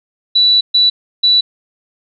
sine tone bursts at uneven times, 3951 Hz, B7, in tune, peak -7 dBFS, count 3, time 0.35-0.61 / 0.74-0.9 / 1.23-1.41 s, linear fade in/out 10 ms, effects none

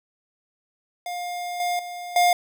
square tone with level steps, 708 Hz, F5, 23 cents sharp, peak -29 / -23 / -33 / -16 dBFS, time 1.06-2.33 s, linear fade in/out 2 ms, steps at 1.6 / 1.79 / 2.16 s, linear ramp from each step 2 ms, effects none

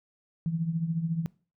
sine tone with tremolo, 164.81 Hz, E3, in tune, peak -23 dBFS, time 0.46-1.26 s, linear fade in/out 0 ms, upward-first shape triangle, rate 14 Hz, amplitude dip 80%, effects noise-tail reverb RT60 0.4 s tail -23 dB re dry

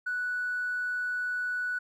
triangle tone with tanh clipping, 1479 Hz, F#6, 1 cent flat, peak -28 dBFS, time 0.06-1.79 s, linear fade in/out 10 ms, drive 1 dB, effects none

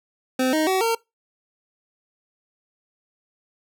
25% pulse tone with pitch steps, 258 / 312.2 / 377.7 / 457.1 Hz, C4 / D#4 / F#4 / A#4, -24 / +6 / +36 / -34 cents, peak -15 dBFS, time 0.39-0.95 s, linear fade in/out 5 ms, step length 140 ms, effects noise-tail reverb RT60 0.2 s tail -22 dB re dry

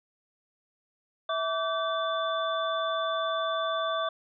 sine tone cluster, 653 / 1155 / 1537 / 3514 Hz, E5 / D6 / G6 / A7, -17 / -29 / -35 / -3 cents, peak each -30 / -30 / -38 / -36 dBFS, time 1.29-4.09 s, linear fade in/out 5 ms, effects none

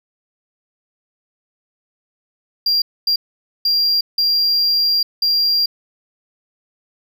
triangle tone bursts at uneven times, 4766 Hz, D8, 25 cents sharp, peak -12 dBFS, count 5, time 2.66-2.82 / 3.07-3.16 / 3.65-4.01 / 4.18-5.03 / 5.22-5.66 s, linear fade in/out 5 ms, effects none

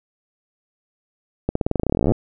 accelerating click train, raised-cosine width 2 ms, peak -6 dBFS, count 24, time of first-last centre 1.49-2.12 s, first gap 64 ms, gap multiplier 0.91, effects none

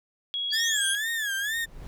sine tone, 3322 Hz, G#7, in tune, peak -27 dBFS, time 0.34-0.95 s, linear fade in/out 0 ms
sine exponential sweep, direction up, 4445 to 10548 Hz, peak -28 dBFS, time 0.5-0.95 s, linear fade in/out 20 ms
35% pulse tone with vibrato, 1708 Hz, G#6, 48 cents sharp, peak -25 dBFS, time 0.52-1.66 s, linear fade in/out 20 ms, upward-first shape sine, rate 2.1 Hz, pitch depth 140 cents each way
brown noise with exponential growth, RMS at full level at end -38 dBFS, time 1.18-1.87 s, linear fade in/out 0 ms, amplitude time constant 150 ms
effects none

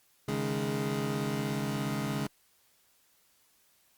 25% pulse chord, C# suspended second, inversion none, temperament equal, 138.59 / 155.56 / 207.7 Hz, C#3 / D#3 / G#3, 0 / 0 / 0 cents, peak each -30 / -34 / -30 dBFS, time 0.28-2.27 s, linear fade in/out 5 ms, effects white hiss -67 dBFS RMS until 3.97 s + Opus 48 kbps

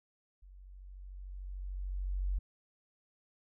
sine tone with level ramp, 46.77 Hz, F#1, 19 cents sharp, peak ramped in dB -52 to -29 dBFS, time 0.42-2.39 s, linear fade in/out 10 ms, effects none

